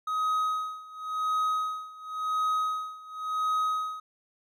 triangle tone with tremolo, 1262 Hz, D#6, 24 cents sharp, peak -22 dBFS, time 0.07-4 s, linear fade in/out 5 ms, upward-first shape sine, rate 0.93 Hz, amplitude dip 90%, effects none

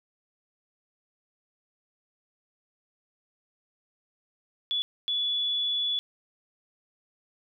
sine tone bursts at uneven times, 3426 Hz, A7, 47 cents flat, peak -25 dBFS, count 2, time 4.71-4.82 / 5.08-5.99 s, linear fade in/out 0 ms, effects none

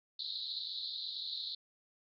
white band-pass noise, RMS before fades -41 dBFS, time 0.19-1.55 s, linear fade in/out 5 ms, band 3700 to 4300 Hz, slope 96 dB/octave, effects none

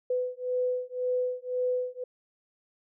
sine beating tone pair, 500 / 501.9 Hz, B4 / B4, +21 / +28 cents, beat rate 1.9 Hz, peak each -30 dBFS, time 0.1-2.04 s, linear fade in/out 5 ms, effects none

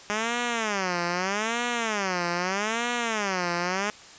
5% pulse tone with vibrato, 204.4 Hz, G#3, 27 cents flat, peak -14 dBFS, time 0.1-3.9 s, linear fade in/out 0 ms, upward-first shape sine, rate 0.8 Hz, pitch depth 290 cents each way, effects white hiss -47 dBFS RMS until 4.18 s + resampled to 16000 Hz

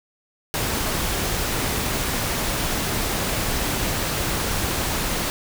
pink noise, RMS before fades -24 dBFS, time 0.54-5.3 s, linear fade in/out 0 ms, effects none

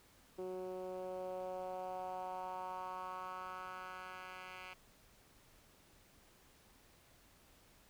10% pulse tone with band-pass filter sweep, 184.5 Hz, F#3, 5 cents flat, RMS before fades -45 dBFS, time 0.38-4.74 s, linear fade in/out 10 ms, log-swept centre 380 to 2100 Hz, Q 2.8, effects pink hiss -66 dBFS RMS until 7.89 s

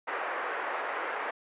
white band-pass noise, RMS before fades -34 dBFS, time 0.07-1.31 s, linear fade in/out 10 ms, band 410 to 1800 Hz, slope 24 dB/octave, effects resampled to 8000 Hz

